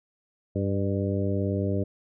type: harmonic tone with a mistuned harmonic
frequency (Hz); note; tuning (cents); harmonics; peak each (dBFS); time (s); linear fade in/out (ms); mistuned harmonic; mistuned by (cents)
98; G2; 0; 1 / 2 / 3 / 4 / 5 / 6; -27 / -30 / -32 / -33 / -34 / -35; 0.55-1.84; 10; 6; +33
effects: none